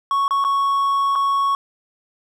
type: tone with dropouts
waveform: triangle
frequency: 1108.7 Hz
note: C#6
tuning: in tune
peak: -14 dBFS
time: 0.11-1.55 s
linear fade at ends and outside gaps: 1 ms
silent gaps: 0.28-0.308 / 0.441-0.448 / 1.154-1.158 s
effects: none